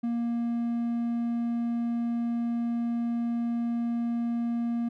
triangle tone, 235 Hz, A#3, 14 cents sharp, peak -24 dBFS, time 0.03-4.89 s, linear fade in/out 10 ms, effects none

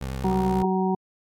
20% pulse tone with vibrato, 66 Hz, C2, 16 cents sharp, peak -24 dBFS, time 0.01-0.63 s, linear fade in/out 5 ms, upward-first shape triangle, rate 10 Hz, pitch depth 61 cents each way
harmonic tone, 188 Hz, F#3, 28 cents sharp, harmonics 1 / 2 / 4 / 5, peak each -23 / -26 / -29 / -30 dBFS, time 0.24-0.95 s, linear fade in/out 5 ms
effects AAC 64 kbps

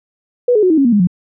sine tone with pitch steps, 490.1 / 424.2 / 367.2 / 317.8 / 275.1 / 238.1 / 206.1 / 178.35 Hz, B4 / G#4 / F#4 / D#4 / C#4 / A#3 / G#3 / F3, -13 / +37 / -13 / +37 / -13 / +37 / -13 / +37 cents, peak -8 dBFS, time 0.48-1.072 s, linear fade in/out 5 ms, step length 74 ms, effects none

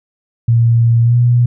sine tone with pitch glide, 116.54 to 121.07 Hz, A#2 to B2, 0 to -34 cents, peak -7 dBFS, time 0.48-1.46 s, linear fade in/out 5 ms, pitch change +66 cents, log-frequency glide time 1.03-1.16 s, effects none

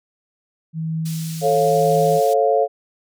sine tone with tremolo, 160.7 Hz, E3, 44 cents flat, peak -20 dBFS, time 0.73-2.21 s, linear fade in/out 50 ms, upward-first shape triangle, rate 1 Hz, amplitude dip 60%
pink band-pass noise, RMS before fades -36 dBFS, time 1.05-2.34 s, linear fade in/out 10 ms, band 4500 to 15000 Hz, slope 12 dB/octave
sine chord, A augmented, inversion none, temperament equal with one note detuned, 440 / 548.9 / 698.5 Hz, A4 / C#5 / E#5, 0 / -17 / 0 cents, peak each -18 dBFS, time 1.41-2.68 s, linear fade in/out 50 ms
effects none

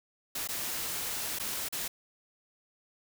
white noise with dropouts, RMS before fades -35 dBFS, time 0.35-1.88 s, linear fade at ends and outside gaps 5 ms, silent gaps 0.475-0.487 / 1.388-1.397 / 1.687-1.725 s, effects none

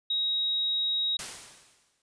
sine tone, 3800 Hz, A#7, 33 cents sharp, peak -25 dBFS, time 0.1-1.17 s, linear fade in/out 5 ms
white noise with exponential decay, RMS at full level -34 dBFS, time 1.19-2.02 s, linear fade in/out 2 ms, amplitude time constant 180 ms
effects resampled to 22050 Hz

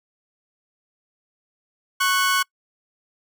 sawtooth tone pair together, 1099.4 / 1492 Hz, C#6 / F#6, -15 / +14 cents, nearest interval perfect fourth, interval 529 cents, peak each -17 dBFS, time 2-2.43 s, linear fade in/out 10 ms, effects noise-tail reverb RT60 0.1 s tail -26 dB re dry

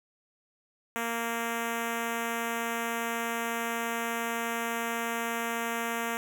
5% pulse tone with notch filter, 231.7 Hz, A#3, 10 cents flat, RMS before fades -32 dBFS, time 0.96-6.17 s, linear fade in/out 0 ms, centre 4400 Hz, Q 0.92, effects none

